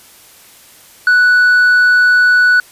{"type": "tone with tanh clipping", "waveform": "sine", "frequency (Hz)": 1480, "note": "F#6", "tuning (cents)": 0, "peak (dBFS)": -7, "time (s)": [1.07, 2.6], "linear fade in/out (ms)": 2, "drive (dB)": 3, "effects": ["white hiss -42 dBFS RMS until 2.71 s", "resampled to 32000 Hz"]}